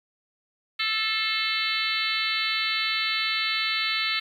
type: harmonic tone with a mistuned harmonic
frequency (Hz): 440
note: A4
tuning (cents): 0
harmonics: 3 / 4 / 5 / 6 / 7 / 8 / 9 / 10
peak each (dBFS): -33 / -34 / -29 / -32 / -33 / -34 / -30 / -34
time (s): 0.79-4.2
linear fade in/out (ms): 10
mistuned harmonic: 5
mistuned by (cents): -34
effects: 9-bit